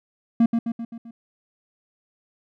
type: tone with echo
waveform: triangle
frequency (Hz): 231.3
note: A#3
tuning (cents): -13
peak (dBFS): -11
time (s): 0.4-0.46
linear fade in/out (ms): 5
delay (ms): 130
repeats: 5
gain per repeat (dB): -5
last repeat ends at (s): 1.11
effects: none